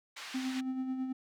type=band-pass noise; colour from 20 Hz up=pink; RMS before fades=-45 dBFS; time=0.16-0.61 s; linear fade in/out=10 ms; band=1500 to 4900 Hz; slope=12 dB/octave
type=tone with tremolo; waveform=triangle; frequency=260 Hz; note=C4; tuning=11 cents flat; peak=-29 dBFS; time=0.34-1.13 s; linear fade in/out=10 ms; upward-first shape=sine; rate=9.2 Hz; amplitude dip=45%
effects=none